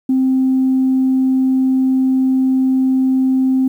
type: tone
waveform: sine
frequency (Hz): 261.6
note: C4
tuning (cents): 0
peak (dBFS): -10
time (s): 0.09-3.68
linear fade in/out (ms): 5
effects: tanh soft clip ceiling -7 dBFS + 8-bit